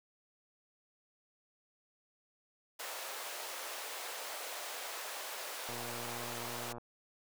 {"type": "high-pass noise", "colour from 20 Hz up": "pink", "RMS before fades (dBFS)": -43, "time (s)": [2.79, 6.73], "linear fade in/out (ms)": 10, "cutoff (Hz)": 500, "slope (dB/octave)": 24}
{"type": "click train", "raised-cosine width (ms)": 1, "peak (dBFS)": -32, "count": 131, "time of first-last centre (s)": [5.69, 6.782], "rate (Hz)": 119}
{"effects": []}